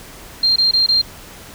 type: tone bursts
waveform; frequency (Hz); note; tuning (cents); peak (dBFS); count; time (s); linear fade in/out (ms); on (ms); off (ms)
sine; 4186; C8; 0; -11; 4; 0.43-1.016; 5; 130; 22
effects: pink hiss -38 dBFS RMS until 1.54 s